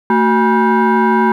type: tone with frequency modulation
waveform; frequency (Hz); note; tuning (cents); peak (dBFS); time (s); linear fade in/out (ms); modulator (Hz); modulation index
sine; 372.2; F#4; +10; -8; 0.1-1.32; 2; 596; 1.6
effects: tanh soft clip ceiling -4 dBFS + 8-bit